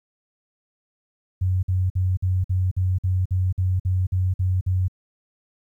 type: tone bursts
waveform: sine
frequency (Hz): 92.5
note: F#2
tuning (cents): 0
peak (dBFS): -18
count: 13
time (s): 1.41-4.882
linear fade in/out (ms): 10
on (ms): 220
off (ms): 51
effects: 10-bit